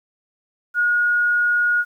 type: tone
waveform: sine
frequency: 1442 Hz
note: F#6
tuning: 45 cents flat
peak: -15 dBFS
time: 0.74-1.85 s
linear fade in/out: 50 ms
effects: 9-bit